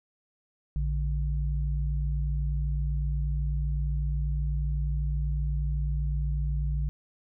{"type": "tone pair together", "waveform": "sine", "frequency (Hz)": [57.44, 145.5], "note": ["A#1", "D3"], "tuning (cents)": [-25, -16], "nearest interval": "octave + major third", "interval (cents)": 1609, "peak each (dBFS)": [-26, -32], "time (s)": [0.76, 6.89], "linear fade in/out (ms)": 0, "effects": []}